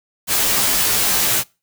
white noise with comb filter, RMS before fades -17 dBFS, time 0.27-1.44 s, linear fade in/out 50 ms, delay 13 ms, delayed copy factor -1, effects noise-tail reverb RT60 0.3 s tail -25 dB re dry

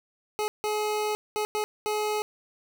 25% pulse tone bursts at uneven times, 423.6 Hz, G#4, 34 cents sharp, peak -22 dBFS, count 5, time 0.39-0.48 / 0.64-1.15 / 1.36-1.45 / 1.55-1.64 / 1.86-2.22 s, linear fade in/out 0 ms, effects none

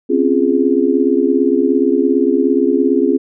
sine chord, Db major seventh, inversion third, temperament just, 259.9 / 277.2 / 346.5 / 415.8 Hz, C4 / Db4 / F4 / Ab4, -11 / 0 / -14 / +2 cents, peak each -16 dBFS, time 0.09-3.18 s, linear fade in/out 20 ms, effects none

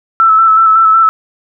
sine tone with vibrato, 1318.5 Hz, E6, in tune, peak -4 dBFS, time 0.2-1.09 s, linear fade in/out 0 ms, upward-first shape square, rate 5.4 Hz, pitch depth 22 cents each way, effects none

